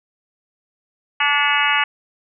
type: harmonic tone with a mistuned harmonic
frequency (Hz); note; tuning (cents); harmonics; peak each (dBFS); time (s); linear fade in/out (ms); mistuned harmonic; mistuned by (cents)
289.4; D4; -25; 3 / 4 / 5 / 6 / 7 / 8 / 9 / 10; -23 / -23 / -23 / -23 / -23 / -23 / -23 / -23; 1.2-1.84; 5; 8; -59
effects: none